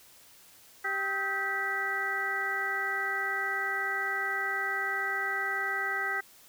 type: harmonic tone with a mistuned harmonic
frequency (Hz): 391.3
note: G4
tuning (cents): -3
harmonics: 1 / 2 / 3 / 4 / 5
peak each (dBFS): -41 / -38 / -37 / -33 / -32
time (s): 0.84-6.21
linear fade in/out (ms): 10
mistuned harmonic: 3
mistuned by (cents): +140
effects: white hiss -56 dBFS RMS until 6.48 s